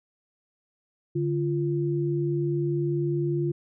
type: tone pair together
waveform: sine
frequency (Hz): 145.2 / 345.6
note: D3 / F4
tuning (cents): -19 / -18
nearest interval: octave + minor third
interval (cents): 1501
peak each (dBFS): -26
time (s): 1.15-3.52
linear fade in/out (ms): 10
effects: none